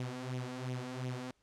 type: tone with flanger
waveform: sawtooth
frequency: 126.8 Hz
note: B2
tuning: 46 cents sharp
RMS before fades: -40 dBFS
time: 0-1.31 s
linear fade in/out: 2 ms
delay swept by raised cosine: 0.31 to 4.31 ms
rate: 2.8 Hz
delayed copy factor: +0.65
effects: pink hiss -75 dBFS RMS until 1.42 s + low-pass 8000 Hz 12 dB/octave